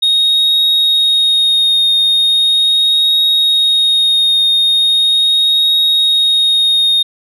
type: tone with vibrato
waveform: sine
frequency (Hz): 3729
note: A#7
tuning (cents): 0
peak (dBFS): -6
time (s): 0.02-7.03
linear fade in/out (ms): 10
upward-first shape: triangle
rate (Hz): 0.39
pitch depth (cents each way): 16
effects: tanh soft clip ceiling -7 dBFS